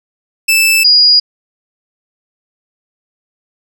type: tone pair in turn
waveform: sawtooth / sine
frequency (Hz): 2637 / 4884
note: E7 / D#8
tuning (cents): 0 / -33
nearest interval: major seventh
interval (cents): 1067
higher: second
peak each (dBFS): -4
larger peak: neither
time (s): 0.48-0.84 / 0.84-1.2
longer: neither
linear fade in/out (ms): 10
effects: none